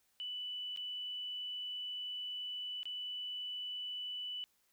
sine tone with dropouts, 2977 Hz, F#7, 10 cents sharp, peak -39 dBFS, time 0.2-4.44 s, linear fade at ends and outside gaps 0 ms, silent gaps 0.762-0.773 / 2.831-2.855 s, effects white hiss -75 dBFS RMS until 4.72 s

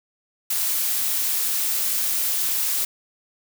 blue noise, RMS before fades -23 dBFS, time 0.5-2.85 s, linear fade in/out 5 ms, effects none

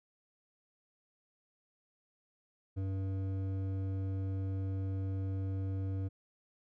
sine tone with hard clipping, 96.1 Hz, G2, 34 cents flat, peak -35 dBFS, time 2.76-6.09 s, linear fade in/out 20 ms, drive 10 dB, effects none

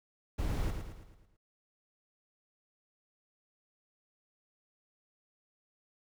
brown noise with echo, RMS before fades -33 dBFS, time 0.38-0.71 s, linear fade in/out 10 ms, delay 110 ms, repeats 6, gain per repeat -6 dB, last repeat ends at 1.37 s, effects none

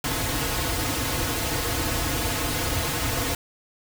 pink noise with comb filter, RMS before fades -26 dBFS, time 0.04-3.35 s, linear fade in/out 2 ms, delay 5.1 ms, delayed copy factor -0.9, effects none

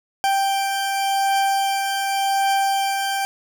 40% pulse beating tone pair, 784 / 784.88 Hz, G5 / G5, 0 / +2 cents, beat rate 0.88 Hz, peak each -27 / -18 dBFS, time 0.24-3.25 s, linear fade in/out 0 ms, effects none

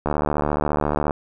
click train, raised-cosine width 1 ms, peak -7 dBFS, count 79, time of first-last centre 0.06-1.108 s, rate 74.4 Hz, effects none

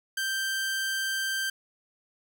sawtooth tone, 1568 Hz, G6, in tune, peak -24 dBFS, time 0.17-1.5 s, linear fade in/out 5 ms, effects none

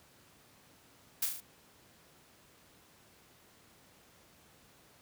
blue noise with echo, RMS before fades -31 dBFS, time 1.22-1.26 s, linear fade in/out 5 ms, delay 36 ms, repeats 4, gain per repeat -4 dB, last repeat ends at 1.404 s, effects pink hiss -62 dBFS RMS until 5.01 s + high-pass 80 Hz 12 dB/octave

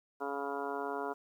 harmonic tone, 140.5 Hz, C#3, 24 cents sharp, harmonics 2 / 3 / 4 / 5 / 6 / 7 / 8 / 9 / 10, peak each -44 / -39 / -47 / -41 / -47 / -41 / -49 / -48 / -45 dBFS, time 0.2-1.14 s, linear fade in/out 20 ms, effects 11-bit

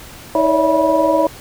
sine tone cluster, 318.3 / 557 / 577 / 653 / 974 Hz, D#4 / C#5 / D5 / E5 / B5, +39 / +8 / -31 / -17 / -24 cents, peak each -18 dBFS, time 0.35-1.27 s, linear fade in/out 2 ms, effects pink hiss -37 dBFS RMS until 1.4 s

